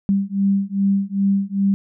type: beating tone pair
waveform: sine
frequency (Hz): 196 / 198.5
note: G3 / G3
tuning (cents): 0 / +22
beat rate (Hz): 2.5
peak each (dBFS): -19 / -19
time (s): 0.09-1.74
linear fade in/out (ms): 0
effects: none